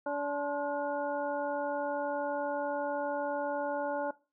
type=harmonic tone with a mistuned harmonic; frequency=287.8 Hz; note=D4; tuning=35 cents flat; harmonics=1 / 2 / 3 / 4 / 5; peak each=-39 / -33 / -37 / -45 / -41 dBFS; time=0.06-4.11 s; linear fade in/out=5 ms; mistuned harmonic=4; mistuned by=-140 cents; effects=noise-tail reverb RT60 0.3 s tail -19 dB re dry